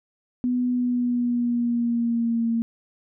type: tone with pitch glide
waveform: sine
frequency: 247.8 to 229.9 Hz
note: B3 to A#3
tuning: +6 to -24 cents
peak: -20 dBFS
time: 0.44-2.62 s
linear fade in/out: 0 ms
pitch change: -130 cents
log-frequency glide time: 0.7-2.48 s
effects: none